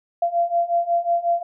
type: beating tone pair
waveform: sine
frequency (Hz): 684 / 689.5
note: F5 / F5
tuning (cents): -36 / -22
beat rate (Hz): 5.5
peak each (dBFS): -22 / -20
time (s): 0.22-1.43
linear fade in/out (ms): 5
effects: none